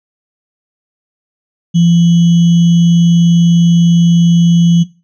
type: tone with sample-and-hold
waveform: sine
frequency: 170.2 Hz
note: F3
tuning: 44 cents flat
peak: -5 dBFS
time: 1.74-4.84 s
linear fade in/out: 20 ms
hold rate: 3150 Hz
effects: noise-tail reverb RT60 0.3 s tail -18 dB re dry + resampled to 16000 Hz